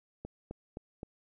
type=click train; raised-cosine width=2 ms; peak=-27 dBFS; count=4; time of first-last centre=0.25-1.031 s; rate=3.84 Hz; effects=none